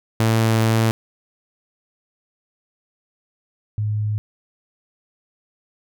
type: tone pair in turn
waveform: sawtooth / sine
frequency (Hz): 112.2 / 105.9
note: A2 / G#2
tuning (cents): +34 / +34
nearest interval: minor second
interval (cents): 100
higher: first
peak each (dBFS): -11 / -19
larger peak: first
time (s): 0.2-0.91 / 3.78-4.18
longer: first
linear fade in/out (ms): 0
effects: none